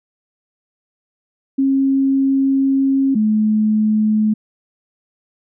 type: tone pair in turn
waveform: sine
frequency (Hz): 270.6 / 214.8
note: C#4 / A3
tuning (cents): -42 / -41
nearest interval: major third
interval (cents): 399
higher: first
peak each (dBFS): -12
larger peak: neither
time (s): 1.58-3.15 / 3.15-4.34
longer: first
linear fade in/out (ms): 10
effects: none